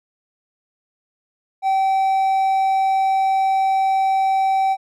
triangle tone, 771 Hz, G5, 29 cents flat, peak -13 dBFS, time 1.62-4.77 s, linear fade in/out 50 ms, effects none

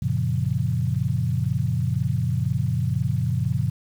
sine chord, Gb major seventh, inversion none, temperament equal, 92.5 / 116.54 / 138.59 / 174.61 Hz, Gb2 / Bb2 / Db3 / F3, 0 / 0 / 0 / 0 cents, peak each -28 / -24 / -25 / -29 dBFS, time 0.02-3.7 s, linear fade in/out 5 ms, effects 8-bit

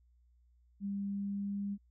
sine tone with pitch glide, 199.6 to 201 Hz, G3 to G3, +32 to +44 cents, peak -34 dBFS, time 0.8-1.78 s, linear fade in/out 50 ms, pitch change +12 cents, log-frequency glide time 1.05-1.59 s, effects added 60 Hz sine -64 dBFS peak until 1.9 s

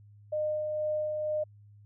sine tone with tremolo, 610 Hz, D#5, 34 cents flat, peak -27 dBFS, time 0.32-1.44 s, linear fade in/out 10 ms, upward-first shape sine, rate 2.1 Hz, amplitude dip 30%, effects added 103 Hz sine -52 dBFS peak until 1.85 s

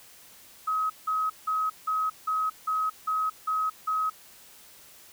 sine tone bursts, 1272 Hz, D#6, 38 cents sharp, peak -24 dBFS, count 9, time 0.67-4.1 s, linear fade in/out 10 ms, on 230 ms, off 170 ms, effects white hiss -52 dBFS RMS until 5.12 s

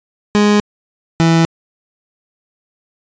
30% pulse tone pair in turn, 207.7 / 164.85 Hz, G#3 / E3, 0 / 0 cents, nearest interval major third, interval 400 cents, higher first, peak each -6 dBFS, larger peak neither, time 0.35-0.6 / 1.2-1.45 s, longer neither, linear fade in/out 0 ms, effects resampled to 16000 Hz

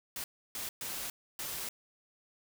white noise bursts at uneven times, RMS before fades -39 dBFS, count 4, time 0.16-0.24 / 0.55-0.69 / 0.81-1.1 / 1.39-1.69 s, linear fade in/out 2 ms, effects none

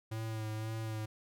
square tone with vibrato, 110 Hz, A2, in tune, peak -37 dBFS, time 0.11-1.06 s, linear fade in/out 10 ms, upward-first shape sine, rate 1.9 Hz, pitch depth 27 cents each way, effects none

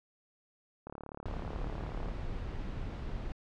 click train, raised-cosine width 1 ms, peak -29 dBFS, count 45, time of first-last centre 0.87-2.085 s, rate 36.2 Hz
brown noise, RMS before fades -38 dBFS, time 1.26-3.32 s, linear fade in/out 0 ms
effects low-pass 4000 Hz 12 dB/octave

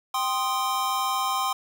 square chord, C minor, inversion second, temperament equal, 784 / 1046.5 / 1244.5 Hz, G5 / C6 / Eb6, 0 / 0 / 0 cents, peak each -30 / -27 / -31 dBFS, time 0.14-1.53 s, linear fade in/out 5 ms, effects 9-bit

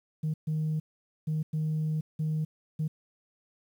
sine tone bursts at uneven times, 155.56 Hz, D#3, in tune, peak -25 dBFS, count 6, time 0.23-0.34 / 0.47-0.8 / 1.27-1.43 / 1.53-2.01 / 2.19-2.45 / 2.79-2.88 s, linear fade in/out 10 ms, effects tanh soft clip ceiling -24 dBFS + 10-bit

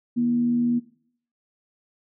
sine tone with frequency modulation, 240 Hz, B3, 49 cents flat, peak -19 dBFS, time 0.16-0.8 s, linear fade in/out 20 ms, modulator 84.8 Hz, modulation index 0.24, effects noise-tail reverb RT60 0.6 s tail -19 dB re dry

